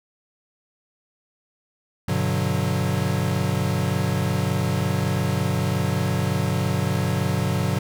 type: chord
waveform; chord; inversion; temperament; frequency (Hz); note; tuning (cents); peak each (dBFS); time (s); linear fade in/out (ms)
square; G major seventh; none; equal; 98 / 123.47 / 146.83 / 185; G2 / B2 / D3 / F#3; 0 / 0 / 0 / 0; -27; 2.08-7.79; 5
effects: none

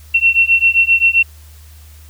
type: beating tone pair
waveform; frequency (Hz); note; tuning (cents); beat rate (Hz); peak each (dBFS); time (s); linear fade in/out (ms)
sine; 2712 / 2719.6; E7 / F7; +49 / -47; 7.6; -12; 0.14-1.23; 10
effects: added 76 Hz sine -37 dBFS peak until 2.09 s + white hiss -47 dBFS RMS until 2.09 s

